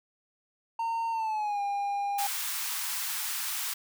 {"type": "tone with pitch glide", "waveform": "triangle", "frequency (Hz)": [915, 805.8], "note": ["A#5", "G5"], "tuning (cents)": [-32, 48], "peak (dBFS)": -26, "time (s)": [0.79, 2.27], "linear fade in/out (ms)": 5, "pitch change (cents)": -220, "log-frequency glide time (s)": [1.11, 1.61]}
{"type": "high-pass noise", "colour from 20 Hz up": "white", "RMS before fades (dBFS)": -33, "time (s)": [2.18, 3.74], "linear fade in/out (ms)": 10, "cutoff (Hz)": 840, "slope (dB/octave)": 48}
{"effects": []}